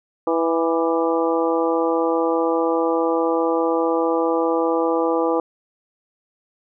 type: harmonic tone with a mistuned harmonic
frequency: 164.81 Hz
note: E3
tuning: in tune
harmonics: 2 / 3 / 4 / 5 / 6 / 7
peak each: -22 / -20 / -28 / -26 / -29 / -28 dBFS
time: 0.27-5.4 s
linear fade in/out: 2 ms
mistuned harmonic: 7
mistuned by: +38 cents
effects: none